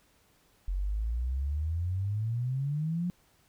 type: exponential sweep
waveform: sine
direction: up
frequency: 44.74 to 181 Hz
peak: -28 dBFS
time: 0.68-3.1 s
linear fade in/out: 0 ms
effects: pink hiss -66 dBFS RMS until 3.48 s